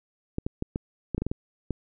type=clicks; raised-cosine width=3 ms; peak=-15 dBFS; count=10; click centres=0.384 / 0.465 / 0.624 / 0.759 / 1.147 / 1.18 / 1.22 / 1.266 / 1.315 / 1.707 s; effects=none